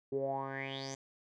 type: tone with low-pass filter sweep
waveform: 10% pulse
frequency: 135.3 Hz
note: C#3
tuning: 42 cents flat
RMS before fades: -38 dBFS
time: 0.12-0.95 s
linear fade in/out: 5 ms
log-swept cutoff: 360 to 6900 Hz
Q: 8.2
effects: none